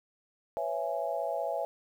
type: chord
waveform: sine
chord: C# minor seventh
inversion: third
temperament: just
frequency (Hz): 498.9 / 554.4 / 665.2 / 831.5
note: B4 / C#5 / E5 / G#5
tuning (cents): +17 / 0 / +16 / +2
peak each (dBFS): -39 / -35 / -33 / -37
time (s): 0.57-1.65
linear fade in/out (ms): 0
effects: 10-bit